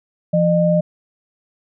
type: tone pair together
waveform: sine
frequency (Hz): 170.8 / 608.7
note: F3 / D#5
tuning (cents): -38 / -38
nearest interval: octave + minor seventh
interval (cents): 2200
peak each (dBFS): -15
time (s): 0.33-0.81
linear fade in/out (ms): 10
effects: none

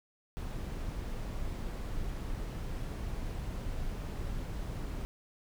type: noise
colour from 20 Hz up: brown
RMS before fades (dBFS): -37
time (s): 0.37-5.05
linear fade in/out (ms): 0
effects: none

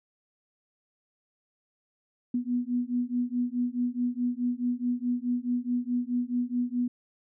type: beating tone pair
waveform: sine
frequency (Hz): 242.6 / 247.3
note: B3 / B3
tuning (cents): -31 / +3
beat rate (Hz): 4.7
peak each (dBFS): -29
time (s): 2.34-6.88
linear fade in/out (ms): 5
effects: none

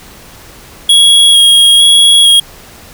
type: tone with vibrato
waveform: square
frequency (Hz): 3302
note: G#7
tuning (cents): -11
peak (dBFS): -3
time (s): 0.89-2.4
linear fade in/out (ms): 5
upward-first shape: square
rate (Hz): 1.1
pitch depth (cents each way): 13
effects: pink hiss -35 dBFS RMS until 2.93 s

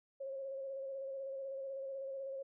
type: tone with vibrato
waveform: sine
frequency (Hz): 541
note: C#5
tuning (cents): -42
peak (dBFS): -40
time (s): 0.2-2.43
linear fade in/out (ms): 10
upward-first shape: square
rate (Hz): 16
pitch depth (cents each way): 25
effects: none

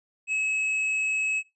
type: tone with tanh clipping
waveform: triangle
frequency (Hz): 2575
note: E7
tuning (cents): -41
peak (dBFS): -26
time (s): 0.27-1.43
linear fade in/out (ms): 50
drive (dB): 11
effects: noise-tail reverb RT60 0.2 s tail -19 dB re dry + resampled to 24000 Hz

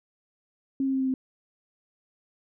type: tone with pitch steps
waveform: sine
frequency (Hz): 270 / 267.7 / 265.4 / 263.1 / 260.8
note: C#4 / C4 / C4 / C4 / C4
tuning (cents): -45 / +40 / +25 / +10 / -5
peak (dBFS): -23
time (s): 0.8-1.14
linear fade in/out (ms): 2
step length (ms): 68
effects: none

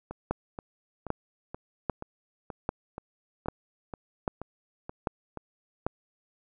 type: two click trains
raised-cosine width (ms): 1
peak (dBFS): -23 / -13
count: 12 / 8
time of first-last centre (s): 0.11-5.373 / 0.31-5.866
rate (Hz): 2.09 / 1.26
effects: none

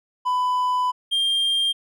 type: tone pair in turn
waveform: triangle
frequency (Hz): 999 / 3197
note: B5 / G7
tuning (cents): +20 / +33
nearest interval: octave + minor sixth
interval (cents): 2013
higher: second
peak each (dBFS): -17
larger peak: neither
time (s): 0.25-0.92 / 1.11-1.73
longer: first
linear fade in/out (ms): 20
effects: none

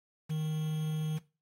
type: tone with quantisation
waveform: triangle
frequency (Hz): 155.56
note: D#3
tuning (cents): 0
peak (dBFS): -28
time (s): 0.29-1.19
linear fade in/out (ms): 20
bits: 8
effects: noise-tail reverb RT60 0.3 s tail -18 dB re dry + AAC 48 kbps

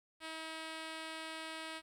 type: tone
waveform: 5% pulse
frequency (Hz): 320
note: D#4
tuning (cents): +49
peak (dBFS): -31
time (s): 0.2-1.82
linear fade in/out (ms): 50
effects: low-pass 9000 Hz 12 dB/octave + 12-bit

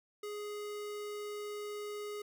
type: tone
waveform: square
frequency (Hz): 416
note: G#4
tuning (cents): +3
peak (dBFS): -40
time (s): 0.23-2.22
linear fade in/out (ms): 5
effects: none

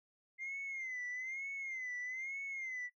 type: tone with vibrato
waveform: sine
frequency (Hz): 2085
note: C7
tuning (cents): -7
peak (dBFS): -38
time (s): 0.38-2.9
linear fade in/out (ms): 50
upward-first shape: sine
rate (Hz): 1.1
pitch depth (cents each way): 100
effects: noise-tail reverb RT60 0.1 s tail -19 dB re dry + tanh soft clip ceiling -37 dBFS

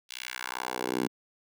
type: tone with high-pass filter sweep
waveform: 10% pulse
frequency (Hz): 62.6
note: B1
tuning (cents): +24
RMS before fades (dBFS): -34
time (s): 0.09-1.08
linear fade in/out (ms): 20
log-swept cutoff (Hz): 3400 to 240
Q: 1.5
effects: none

